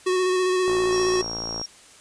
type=tone with vibrato; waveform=square; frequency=368.5 Hz; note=F#4; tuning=7 cents flat; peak=-20 dBFS; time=0.06-1.22 s; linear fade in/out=10 ms; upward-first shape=square; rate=15 Hz; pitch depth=16 cents each way
type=click train; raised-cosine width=1 ms; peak=-19 dBFS; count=54; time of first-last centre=0.68-1.615 s; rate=56.7 Hz
type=tone; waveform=sine; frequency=5588 Hz; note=F8; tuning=in tune; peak=-29 dBFS; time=0.92-1.66 s; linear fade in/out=5 ms
effects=white hiss -49 dBFS RMS until 2 s + resampled to 22050 Hz